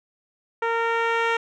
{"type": "tone with low-pass filter sweep", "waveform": "10% pulse", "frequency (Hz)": 460, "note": "A#4", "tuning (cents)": -23, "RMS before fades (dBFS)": -23, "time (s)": [0.62, 1.37], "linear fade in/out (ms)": 5, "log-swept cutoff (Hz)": [1500, 3000], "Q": 0.72, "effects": []}